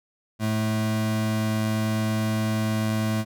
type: tone pair together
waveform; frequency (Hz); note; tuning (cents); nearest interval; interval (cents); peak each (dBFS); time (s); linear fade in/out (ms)
square; 109.1 / 217.8; A2 / A3; -14 / -17; octave; 1197; -26; 0.39-3.25; 50
effects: none